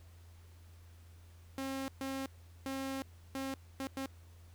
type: tone bursts at uneven times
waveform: sawtooth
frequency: 268.7 Hz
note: C4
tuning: 46 cents sharp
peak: -33 dBFS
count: 6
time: 1.58-1.88 / 2.01-2.26 / 2.66-3.02 / 3.35-3.54 / 3.8-3.87 / 3.97-4.06 s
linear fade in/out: 0 ms
effects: added 85 Hz sine -54 dBFS peak until 4.54 s + pink hiss -66 dBFS RMS until 4.54 s